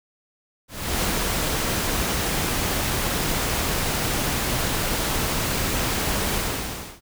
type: noise with ADSR envelope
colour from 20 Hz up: pink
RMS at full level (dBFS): -22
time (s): 0.68-7.01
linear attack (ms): 360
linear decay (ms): 12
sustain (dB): -2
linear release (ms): 660
effects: none